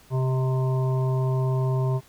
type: harmonic tone with a mistuned harmonic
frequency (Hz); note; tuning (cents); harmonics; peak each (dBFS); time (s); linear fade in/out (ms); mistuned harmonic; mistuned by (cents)
130.81; C3; 0; 1 / 3 / 5 / 7 / 8; -21 / -31 / -35 / -38 / -39; 0.1-2.01; 50; 5; -34
effects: pink hiss -54 dBFS RMS until 2.08 s